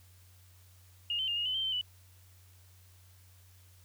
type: tone with pitch steps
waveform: sine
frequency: 2846 / 3077 / 2821 / 2861 / 3027 / 3133 / 3094 / 2969 Hz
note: F7 / G7 / F7 / F7 / F#7 / G7 / G7 / F#7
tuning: +32 / -33 / +17 / +41 / +39 / -2 / -23 / +5 cents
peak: -30 dBFS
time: 1.1-1.812 s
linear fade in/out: 2 ms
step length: 89 ms
effects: added 91 Hz sine -57 dBFS peak until 3.84 s + white hiss -64 dBFS RMS until 3.84 s